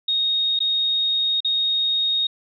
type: tone with dropouts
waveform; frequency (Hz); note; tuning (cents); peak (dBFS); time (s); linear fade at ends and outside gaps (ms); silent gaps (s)
sine; 3729; A#7; 0; -18; 0.08-2.27; 5; 0.591-0.603 / 1.405-1.446
effects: none